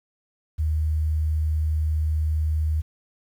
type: tone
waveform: sine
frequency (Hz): 77.6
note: D#2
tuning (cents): -4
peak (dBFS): -20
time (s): 0.58-2.82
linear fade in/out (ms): 20
effects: 9-bit